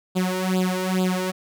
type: tone with flanger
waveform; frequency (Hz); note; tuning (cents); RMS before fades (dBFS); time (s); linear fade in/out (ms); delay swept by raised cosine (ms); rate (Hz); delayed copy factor
sawtooth; 185; F#3; 0; -23; 0.15-1.32; 20; 0.25 to 2.15; 2.3; +0.95
effects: none